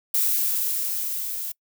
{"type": "noise with level ramp", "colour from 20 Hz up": "violet", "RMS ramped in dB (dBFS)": [-21, -31], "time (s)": [0.14, 1.52], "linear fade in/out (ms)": 5, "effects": ["noise-tail reverb RT60 0.1 s tail -25 dB re dry"]}